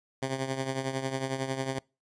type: tone with tremolo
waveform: 10% pulse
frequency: 133.2 Hz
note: C3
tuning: 31 cents sharp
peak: -19 dBFS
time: 0.22-1.79 s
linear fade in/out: 5 ms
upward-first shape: triangle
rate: 11 Hz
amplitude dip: 70%
effects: noise-tail reverb RT60 0.3 s tail -26 dB re dry + resampled to 22050 Hz